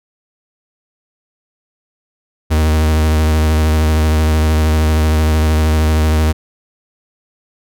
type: tone with vibrato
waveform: 45% pulse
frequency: 77.9 Hz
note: D#2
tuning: 3 cents sharp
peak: -10 dBFS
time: 2.5-6.33 s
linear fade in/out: 20 ms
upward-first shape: triangle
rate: 13 Hz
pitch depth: 36 cents each way
effects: none